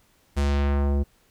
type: tone with low-pass filter sweep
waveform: square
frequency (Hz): 70.8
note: C#2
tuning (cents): +37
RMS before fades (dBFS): -22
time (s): 0.36-1.04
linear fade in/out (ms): 20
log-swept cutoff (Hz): 11000 to 390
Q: 0.86
effects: pink hiss -62 dBFS RMS until 1.3 s